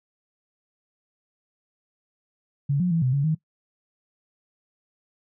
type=tone with pitch steps; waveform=sine; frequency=141.3 / 179.4 / 165.4 / 128.1 / 140.6 / 157.3 Hz; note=C#3 / F3 / E3 / C3 / C#3 / D#3; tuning=+34 / +47 / +6 / -36 / +25 / +19 cents; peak=-19 dBFS; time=2.69-3.35 s; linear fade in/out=10 ms; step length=110 ms; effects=noise-tail reverb RT60 0.1 s tail -20 dB re dry